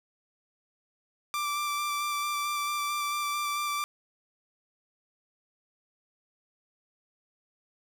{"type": "tone with vibrato", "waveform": "sawtooth", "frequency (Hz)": 1174.7, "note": "D6", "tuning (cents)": 0, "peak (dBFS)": -25, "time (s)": [1.34, 3.84], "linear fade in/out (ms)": 0, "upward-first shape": "square", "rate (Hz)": 4.5, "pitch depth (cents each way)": 11, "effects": []}